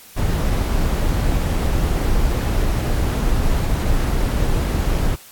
brown noise, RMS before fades -18 dBFS, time 0.16-5.16 s, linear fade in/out 20 ms, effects white hiss -43 dBFS RMS until 5.31 s + AAC 64 kbps

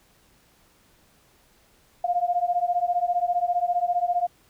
sine beating tone pair, 698.5 / 713.5 Hz, F5 / F5, 0 / +37 cents, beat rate 15 Hz, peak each -24 / -24 dBFS, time 2.04-4.27 s, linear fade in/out 5 ms, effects pink hiss -60 dBFS RMS until 4.49 s

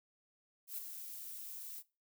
violet noise with ADSR envelope, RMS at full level -40 dBFS, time 0.67-1.83 s, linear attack 110 ms, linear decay 9 ms, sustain -7 dB, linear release 40 ms, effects noise-tail reverb RT60 0.3 s tail -21 dB re dry

